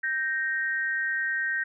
sine tone pair together, 1562.7 / 1864.7 Hz, G6 / A#6, -6 / 0 cents, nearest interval minor third, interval 306 cents, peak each -28 dBFS, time 0.03-1.64 s, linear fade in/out 10 ms, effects none

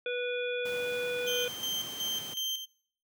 harmonic tone, 490.8 Hz, B4, 11 cents flat, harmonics 1 / 3 / 5 / 7, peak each -32 / -39 / -37 / -42 dBFS, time 0.06-1.48 s, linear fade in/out 2 ms
pink noise, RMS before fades -45 dBFS, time 0.65-2.34 s, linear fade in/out 5 ms
35% pulse tone with tremolo, 3136 Hz, G7, in tune, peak -29 dBFS, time 1.26-2.66 s, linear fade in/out 20 ms, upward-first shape square, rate 2.7 Hz, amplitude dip 60%
effects noise-tail reverb RT60 0.6 s tail -22 dB re dry + high-pass 150 Hz 12 dB/octave

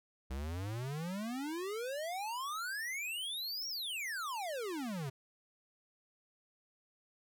square exponential two-way sweep, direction up then down, 62.7 to 5690 to 127.1 Hz, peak -38 dBFS, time 0.3-5.1 s, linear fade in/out 10 ms, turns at 3.68 s, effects none

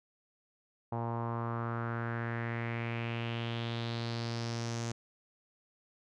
sawtooth tone with low-pass filter sweep, 116.54 Hz, A#2, in tune, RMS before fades -36 dBFS, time 0.92-4.92 s, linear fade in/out 5 ms, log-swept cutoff 870 to 6600 Hz, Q 3.7, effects none

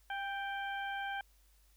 harmonic tone with a mistuned harmonic, 784 Hz, G5, in tune, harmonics 1 / 2 / 3 / 4, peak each -39 / -40 / -49 / -49 dBFS, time 0.1-1.21 s, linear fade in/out 2 ms, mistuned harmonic 1, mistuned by +24 cents, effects added 50 Hz sine -64 dBFS peak until 1.76 s + white hiss -71 dBFS RMS until 1.76 s

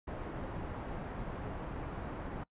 pink low-pass noise, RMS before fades -41 dBFS, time 0.07-2.44 s, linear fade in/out 10 ms, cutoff 1200 Hz, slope 12 dB/octave, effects noise-tail reverb RT60 0.1 s tail -23 dB re dry + resampled to 8000 Hz

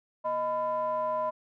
triangle ring-modulated tone, 190 Hz, F#3, 46 cents sharp, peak -22 dBFS, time 0.24-1.31 s, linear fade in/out 20 ms, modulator 813 Hz, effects none

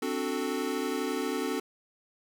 square chord, D dominant seventh, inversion third, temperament equal, 261.6 / 293.7 / 370 / 440 Hz, C4 / D4 / F#4 / A4, 0 / 0 / 0 / 0 cents, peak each -35 / -36 / -36 / -35 dBFS, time 0.02-1.6 s, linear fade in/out 5 ms, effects none

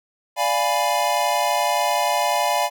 square chord, D diminished seventh, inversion none, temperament equal, 587.3 / 698.5 / 830.6 / 987.8 Hz, D5 / F5 / Ab5 / Cb6, 0 / 0 / 0 / 0 cents, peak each -26 / -24 / -24 / -25 dBFS, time 0.36-2.7 s, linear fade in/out 50 ms, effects none

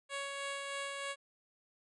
10% pulse tone with tremolo, 557 Hz, C#5, 8 cents sharp, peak -29 dBFS, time 0.09-1.16 s, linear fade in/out 50 ms, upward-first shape sine, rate 3.2 Hz, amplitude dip 30%, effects resampled to 24000 Hz

